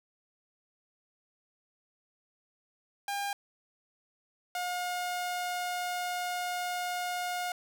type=tone pair in turn; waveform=sawtooth; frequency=804 / 716.3 Hz; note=G5 / F5; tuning=+44 / +44 cents; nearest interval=major second; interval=200 cents; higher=first; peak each=-28 dBFS; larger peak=neither; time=3.08-3.33 / 4.55-7.52 s; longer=second; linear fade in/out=2 ms; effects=none